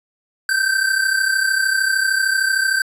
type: tone pair together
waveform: square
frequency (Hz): 1534.8 / 1568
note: G6 / G6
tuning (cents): -37 / 0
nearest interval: unison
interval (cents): 37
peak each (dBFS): -21 / -18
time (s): 0.49-2.82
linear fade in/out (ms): 2
effects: resampled to 32000 Hz + 9-bit